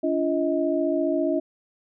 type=tone cluster; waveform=sine; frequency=286.2 / 341 / 632 Hz; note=D4 / F4 / D#5; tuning=-45 / -41 / +27 cents; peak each=-25 dBFS; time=0.03-1.4 s; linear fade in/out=10 ms; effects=none